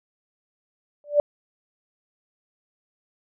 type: tone with exponential growth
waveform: sine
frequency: 586 Hz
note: D5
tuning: 4 cents flat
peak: -10 dBFS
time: 1.04-1.2 s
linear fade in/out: 1 ms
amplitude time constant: 33 ms
effects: none